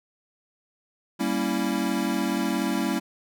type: chord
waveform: square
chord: G diminished seventh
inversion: none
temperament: equal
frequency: 196 / 233.1 / 277.2 / 329.6 Hz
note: G3 / Bb3 / Db4 / Fb4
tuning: 0 / 0 / 0 / 0 cents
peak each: -30 dBFS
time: 1.19-3 s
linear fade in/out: 20 ms
effects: none